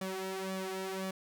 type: tone with flanger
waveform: sawtooth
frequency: 189.8 Hz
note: F#3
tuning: 44 cents sharp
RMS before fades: -38 dBFS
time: 0.01-1.11 s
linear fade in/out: 5 ms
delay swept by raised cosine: 1.7 to 3.1 ms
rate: 1.9 Hz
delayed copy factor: +0.9
effects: none